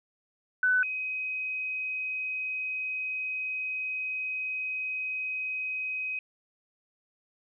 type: tone pair in turn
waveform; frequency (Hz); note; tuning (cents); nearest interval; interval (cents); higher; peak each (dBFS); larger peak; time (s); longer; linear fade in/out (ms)
sine; 1500 / 2523; F#6 / D#7; +23 / +23; major sixth; 900; second; -21 / -30; first; 0.63-0.83 / 0.83-6.19; second; 2
effects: none